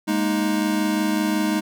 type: chord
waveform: square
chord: Ab suspended second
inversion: none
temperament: equal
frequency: 207.7 / 233.1 / 311.1 Hz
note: Ab3 / Bb3 / Eb4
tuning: 0 / 0 / 0 cents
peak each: -24 / -29 / -23 dBFS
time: 0.07-1.61 s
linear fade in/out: 20 ms
effects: none